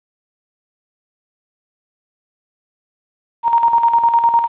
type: tone with tremolo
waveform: sine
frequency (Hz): 932.3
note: A#5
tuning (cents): 0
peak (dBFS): -8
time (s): 3.43-4.48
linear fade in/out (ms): 50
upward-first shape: square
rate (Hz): 9.9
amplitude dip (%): 55
effects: resampled to 8000 Hz + 8-bit